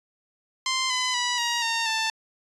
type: tone with pitch steps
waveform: 10% pulse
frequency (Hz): 1044 / 1010.8 / 978.6 / 947.4 / 917.3 / 888.1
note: C6 / B5 / B5 / A#5 / A#5 / A5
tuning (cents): -4 / +40 / -16 / +28 / -28 / +16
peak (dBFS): -15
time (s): 0.66-2.1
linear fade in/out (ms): 2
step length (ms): 240
effects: resampled to 24000 Hz